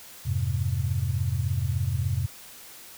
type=chord; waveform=sine; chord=F minor; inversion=none; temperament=equal; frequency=87.31 / 103.83 / 130.81 Hz; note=F2 / Ab2 / C3; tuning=0 / 0 / 0 cents; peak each=-28 dBFS; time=0.25-2.27 s; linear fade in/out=20 ms; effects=white hiss -46 dBFS RMS until 2.97 s